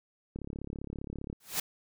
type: click train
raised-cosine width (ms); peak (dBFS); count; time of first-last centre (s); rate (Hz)
3; -26; 35; 0.36-1.329; 35.1
type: noise with exponential growth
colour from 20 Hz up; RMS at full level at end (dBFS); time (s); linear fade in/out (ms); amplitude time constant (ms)
white; -27; 1.4-1.6; 5; 42
effects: none